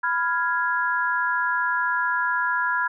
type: chord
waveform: sine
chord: F diminished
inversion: second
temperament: equal with one note detuned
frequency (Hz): 992.9 / 1396.9 / 1661.2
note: Cb6 / F6 / Ab6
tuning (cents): +9 / 0 / 0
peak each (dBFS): -25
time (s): 0.03-2.88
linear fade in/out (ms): 10
effects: none